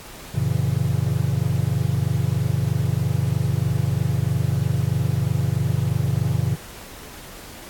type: chord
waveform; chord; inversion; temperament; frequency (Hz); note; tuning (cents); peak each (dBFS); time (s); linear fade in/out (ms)
triangle; F# dominant seventh; none; just; 92.5 / 115.62 / 138.75 / 166.5; F#2 / A#2 / C#3 / E3; 0 / -14 / +2 / +18; -24 / -21 / -21 / -25; 0.34-6.56; 10
effects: pink hiss -40 dBFS RMS until 7.69 s + AAC 64 kbps